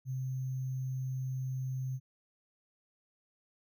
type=tone with sample-and-hold; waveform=sine; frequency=130 Hz; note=C3; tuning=11 cents flat; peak=-33 dBFS; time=0.05-2 s; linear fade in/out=50 ms; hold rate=6300 Hz; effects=none